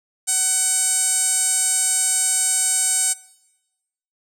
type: tone with band-pass filter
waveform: sawtooth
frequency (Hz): 752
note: F#5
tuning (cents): +28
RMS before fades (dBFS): -20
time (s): 0.27-3.14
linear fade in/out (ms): 20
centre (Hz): 8300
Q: 6
effects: noise-tail reverb RT60 1.0 s tail -21 dB re dry